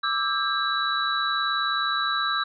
sine tone cluster, 1174 / 1313 / 1603 / 3927 Hz, D6 / E6 / G6 / B7, -1 / -7 / +38 / -11 cents, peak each -28 dBFS, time 0.03-2.44 s, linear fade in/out 10 ms, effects none

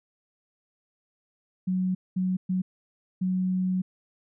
sine tone bursts at uneven times, 185 Hz, F#3, in tune, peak -23 dBFS, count 4, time 1.67-1.95 / 2.16-2.37 / 2.49-2.62 / 3.21-3.82 s, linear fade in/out 10 ms, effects none

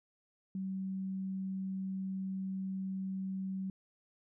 sine tone, 190.7 Hz, G3, 47 cents flat, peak -35 dBFS, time 0.55-3.7 s, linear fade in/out 2 ms, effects none

